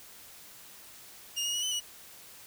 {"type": "tone with pitch steps", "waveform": "25% pulse", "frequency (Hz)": [2839, 2875, 2919, 3025, 2924], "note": ["F7", "F7", "F#7", "F#7", "F#7"], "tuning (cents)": [28, 50, -24, 38, -21], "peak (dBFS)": -26, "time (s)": [1.36, 1.805], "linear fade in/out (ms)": 20, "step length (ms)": 89, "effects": ["white hiss -51 dBFS RMS until 2.46 s"]}